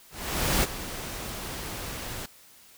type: noise with ADSR envelope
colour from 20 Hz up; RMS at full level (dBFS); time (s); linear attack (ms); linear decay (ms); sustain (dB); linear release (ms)
pink; -23; 0.1-2.26; 530; 28; -13; 4
effects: white hiss -54 dBFS RMS until 2.77 s